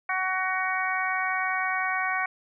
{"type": "harmonic tone", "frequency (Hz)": 374.2, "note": "F#4", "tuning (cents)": 20, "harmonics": [2, 3, 4, 5, 6], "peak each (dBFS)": [-31, -31, -31, -31, -31], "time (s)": [0.09, 2.26], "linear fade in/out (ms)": 5, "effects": []}